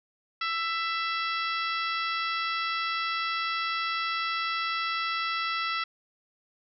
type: harmonic tone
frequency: 664 Hz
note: E5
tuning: 12 cents sharp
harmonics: 2 / 3 / 4 / 5 / 6 / 7 / 8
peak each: -30 / -34 / -36 / -38 / -40 / -41 / -42 dBFS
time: 0.41-5.84 s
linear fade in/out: 5 ms
effects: none